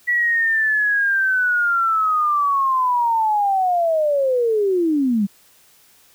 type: linear sweep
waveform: sine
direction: down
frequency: 1951 to 190.5 Hz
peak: -15 dBFS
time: 0.07-5.27 s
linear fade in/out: 20 ms
effects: white hiss -53 dBFS RMS until 6.14 s